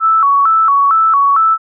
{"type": "tone with vibrato", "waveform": "sine", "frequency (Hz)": 1215, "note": "D#6", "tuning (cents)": -42, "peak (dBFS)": -7, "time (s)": [0, 1.58], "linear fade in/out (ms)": 50, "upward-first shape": "square", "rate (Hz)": 2.2, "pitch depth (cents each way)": 140, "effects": []}